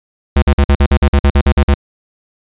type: tone bursts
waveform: square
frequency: 70.5 Hz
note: C#2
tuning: 30 cents sharp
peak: -7 dBFS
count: 13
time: 0.36-1.742 s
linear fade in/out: 5 ms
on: 62 ms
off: 48 ms
effects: resampled to 8000 Hz